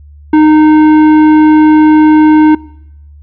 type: tone with tanh clipping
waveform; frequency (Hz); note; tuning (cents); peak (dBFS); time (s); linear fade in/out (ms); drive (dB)
triangle; 307.9; D#4; -18; -4; 0.33-2.55; 5; 16
effects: noise-tail reverb RT60 0.8 s tail -22 dB re dry + added 73 Hz sine -32 dBFS peak until 3.22 s